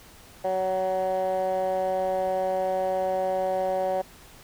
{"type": "tone with band-pass filter", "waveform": "15% pulse", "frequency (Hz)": 187.4, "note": "F#3", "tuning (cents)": 22, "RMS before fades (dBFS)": -26, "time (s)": [0.44, 4.02], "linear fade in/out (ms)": 10, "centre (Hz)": 650, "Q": 5.7, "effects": ["pink hiss -50 dBFS RMS until 4.43 s"]}